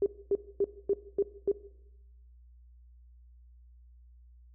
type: tone bursts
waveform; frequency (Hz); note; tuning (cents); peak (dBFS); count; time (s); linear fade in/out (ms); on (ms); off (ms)
sine; 399.5; G4; +33; -23; 6; 0.02-1.516; 2; 41; 250
effects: noise-tail reverb RT60 0.9 s tail -18 dB re dry + added 60 Hz sine -53 dBFS peak until 4.54 s